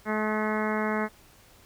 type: harmonic tone with a mistuned harmonic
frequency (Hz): 214.9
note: A3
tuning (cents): -41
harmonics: 1 / 2 / 3 / 4 / 5 / 6 / 7 / 8 / 9 / 10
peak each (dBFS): -29 / -32 / -34 / -35 / -36 / -37 / -37 / -38 / -39 / -39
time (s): 0.05-1.09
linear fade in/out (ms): 50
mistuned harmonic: 6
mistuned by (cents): -19
effects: pink hiss -56 dBFS RMS until 1.65 s

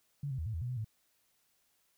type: tone with pitch steps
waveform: sine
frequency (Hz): 142.5 / 131.8 / 79.4 / 111.2 / 81.6 / 122.5 / 126.4 / 109.3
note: C#3 / C3 / D#2 / A2 / E2 / B2 / B2 / A2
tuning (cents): +48 / +13 / +36 / +19 / -17 / -14 / +41 / -11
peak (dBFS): -34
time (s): 0.23-0.846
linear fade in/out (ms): 5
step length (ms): 77
effects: white hiss -74 dBFS RMS until 1.97 s

